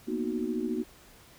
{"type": "chord", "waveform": "sine", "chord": "B major seventh", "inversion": "third", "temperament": "equal", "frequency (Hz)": [233.1, 246.9, 311.1, 370], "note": ["A#3", "B3", "D#4", "F#4"], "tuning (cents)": [0, 0, 0, 0], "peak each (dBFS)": -34, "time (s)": [0.07, 0.84], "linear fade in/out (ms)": 20, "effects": ["pink hiss -55 dBFS RMS until 1.38 s"]}